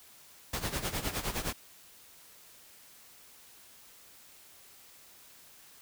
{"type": "noise with tremolo", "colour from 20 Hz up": "pink", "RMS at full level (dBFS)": -32, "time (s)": [0.53, 1.53], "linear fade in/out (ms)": 5, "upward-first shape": "sine", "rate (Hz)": 9.7, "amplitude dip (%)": 75, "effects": ["white hiss -56 dBFS RMS until 5.81 s"]}